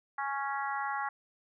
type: harmonic tone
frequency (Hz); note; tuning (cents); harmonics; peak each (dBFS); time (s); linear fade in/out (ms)
277.2; C#4; 0; 3 / 4 / 5 / 6 / 7; -35 / -37 / -39 / -41 / -42; 0.18-1.09; 5
effects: none